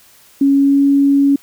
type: tone with pitch glide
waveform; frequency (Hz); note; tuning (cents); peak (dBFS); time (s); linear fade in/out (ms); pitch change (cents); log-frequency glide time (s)
sine; 277.2 to 279.5; C#4 to C#4; 0 to +14; -8; 0.41-1.36; 5; +14; 0.54-0.83
effects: white hiss -47 dBFS RMS until 1.42 s